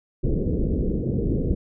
pink low-pass noise, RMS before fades -23 dBFS, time 0.23-1.55 s, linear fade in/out 10 ms, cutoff 490 Hz, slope 48 dB/octave, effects none

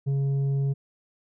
sine tone with tanh clipping, 138.2 Hz, C#3, 5 cents flat, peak -23 dBFS, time 0.06-0.74 s, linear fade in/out 20 ms, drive 5 dB, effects none

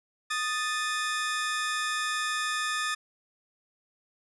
sawtooth tone pair together, 1239.1 / 1760 Hz, D#6 / A6, -8 / 0 cents, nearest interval tritone, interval 608 cents, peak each -27 dBFS, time 0.3-2.95 s, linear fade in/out 10 ms, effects resampled to 24000 Hz

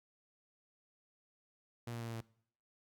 sawtooth tone with pitch steps, 118.4 / 117.24 / 116.1 / 114.96 / 113.84 Hz, A#2 / A#2 / A#2 / A#2 / A#2, +27 / +10 / -7 / -24 / -41 cents, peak -37 dBFS, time 1.87-2.21 s, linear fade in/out 5 ms, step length 68 ms, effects noise-tail reverb RT60 0.6 s tail -21 dB re dry + Opus 48 kbps

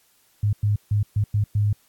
sine tone bursts at uneven times, 103.83 Hz, G#2, in tune, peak -17 dBFS, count 6, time 0.43-0.53 / 0.63-0.76 / 0.91-1.03 / 1.16-1.24 / 1.34-1.44 / 1.55-1.73 s, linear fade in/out 5 ms, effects white hiss -61 dBFS RMS until 1.88 s + AAC 64 kbps

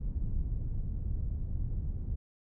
pink low-pass noise, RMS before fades -33 dBFS, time 0-2.16 s, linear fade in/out 20 ms, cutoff 100 Hz, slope 12 dB/octave, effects none

